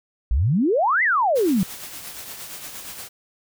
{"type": "exponential two-way sweep", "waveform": "sine", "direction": "up then down", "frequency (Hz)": [52, 2090, 173.7], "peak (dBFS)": -16, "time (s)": [0.31, 1.63], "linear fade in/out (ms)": 0, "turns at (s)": 1.03}
{"type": "noise with tremolo", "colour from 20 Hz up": "white", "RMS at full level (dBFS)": -34, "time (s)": [1.35, 3.09], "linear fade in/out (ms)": 20, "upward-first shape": "triangle", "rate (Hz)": 8.6, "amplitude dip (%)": 50}
{"effects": []}